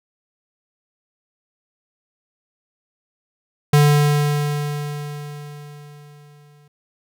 square tone with exponential decay, 146.83 Hz, D3, in tune, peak -10 dBFS, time 3.73-6.68 s, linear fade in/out 5 ms, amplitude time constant 640 ms, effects none

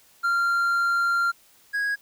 triangle tone pair in turn, 1386 / 1652.1 Hz, F6 / G#6, -14 / -10 cents, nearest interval minor third, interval 304 cents, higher second, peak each -18 / -21 dBFS, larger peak first, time 0.23-1.32 / 1.73-1.96 s, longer first, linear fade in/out 20 ms, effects white hiss -57 dBFS RMS until 2.01 s

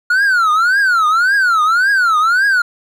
triangle tone with vibrato, 1418 Hz, F6, 26 cents sharp, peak -8 dBFS, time 0.1-2.62 s, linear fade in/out 5 ms, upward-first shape triangle, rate 1.8 Hz, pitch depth 280 cents each way, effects none

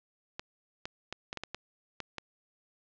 clicks, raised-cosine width 0.2 ms, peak -19 dBFS, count 9, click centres 0.395 / 0.855 / 1.126 / 1.329 / 1.373 / 1.436 / 1.546 / 2.003 / 2.183 s, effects low-pass 5000 Hz 12 dB/octave

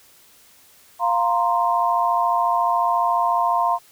sine chord, F suspended fourth, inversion none, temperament equal, 698.5 / 932.3 / 1046.5 Hz, F5 / Bb5 / C6, 0 / 0 / 0 cents, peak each -21 dBFS, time 0.99-3.79 s, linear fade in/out 50 ms, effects white hiss -52 dBFS RMS until 3.91 s

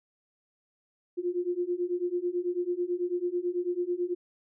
sine beating tone pair, 349.2 / 358.3 Hz, F4 / F4, 0 / +44 cents, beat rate 9.1 Hz, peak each -31 / -30 dBFS, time 1.17-4.15 s, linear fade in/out 20 ms, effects none

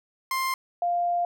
30% pulse / sine tone pair in turn, 1052 / 698.7 Hz, C6 / F5, +9 / +1 cents, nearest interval perfect fifth, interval 708 cents, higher first, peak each -22 dBFS, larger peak neither, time 0.31-0.54 / 0.82-1.25 s, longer second, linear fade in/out 2 ms, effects none

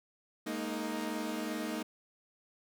sawtooth chord, Ab suspended second, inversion none, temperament equal with one note detuned, 210.4 / 233.1 / 311.1 Hz, Ab3 / Bb3 / Eb4, +23 / 0 / 0 cents, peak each -37 / -35 / -34 dBFS, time 0.46-1.83 s, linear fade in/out 10 ms, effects none

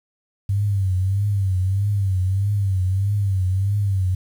sine tone with vibrato, 97.3 Hz, G2, 12 cents flat, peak -17 dBFS, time 0.49-4.15 s, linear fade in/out 5 ms, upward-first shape triangle, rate 1.6 Hz, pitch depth 110 cents each way, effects 8-bit

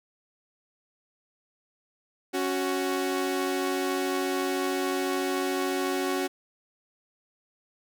sawtooth tone pair together, 277.3 / 371.1 Hz, C#4 / F#4, +1 / +5 cents, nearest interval perfect fourth, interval 504 cents, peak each -26 / -24 dBFS, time 2.33-6.28 s, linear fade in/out 20 ms, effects none

